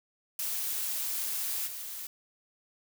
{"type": "noise with level steps", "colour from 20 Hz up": "blue", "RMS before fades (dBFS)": [-33, -40], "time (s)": [0.39, 2.07], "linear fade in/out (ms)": 2, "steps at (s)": 1.66, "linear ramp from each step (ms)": 20, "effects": []}